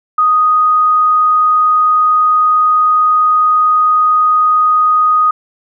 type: tone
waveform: sine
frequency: 1244.5 Hz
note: D#6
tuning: in tune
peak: -7 dBFS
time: 0.18-5.31 s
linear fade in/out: 5 ms
effects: none